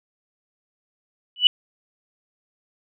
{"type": "tone with exponential growth", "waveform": "sine", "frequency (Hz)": 2960, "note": "F#7", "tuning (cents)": 0, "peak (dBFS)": -5, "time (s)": [1.36, 1.47], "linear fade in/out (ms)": 1, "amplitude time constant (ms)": 22, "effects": []}